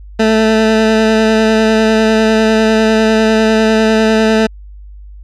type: tone with vibrato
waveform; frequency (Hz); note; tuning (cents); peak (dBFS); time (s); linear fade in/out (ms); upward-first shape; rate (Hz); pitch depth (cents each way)
20% pulse; 220; A3; 0; -3; 0.19-4.47; 10; triangle; 10; 18
effects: added 50 Hz sine -30 dBFS peak until 5.23 s + low-pass 5000 Hz 12 dB/octave